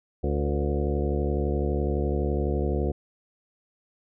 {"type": "harmonic tone with a mistuned harmonic", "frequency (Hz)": 71.9, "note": "D2", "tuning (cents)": -36, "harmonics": [1, 2, 3, 4, 5, 6, 7, 8, 10], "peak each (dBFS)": [-26, -32, -33, -35, -31, -34, -34, -39, -40], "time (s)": [0.23, 2.92], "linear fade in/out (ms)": 10, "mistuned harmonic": 6, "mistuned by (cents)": 55, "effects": []}